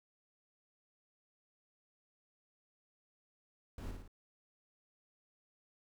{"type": "noise with echo", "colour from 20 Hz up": "brown", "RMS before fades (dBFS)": -44, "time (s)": [3.78, 3.91], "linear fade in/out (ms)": 2, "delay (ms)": 56, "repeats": 3, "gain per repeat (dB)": -4, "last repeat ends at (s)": 4.078, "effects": []}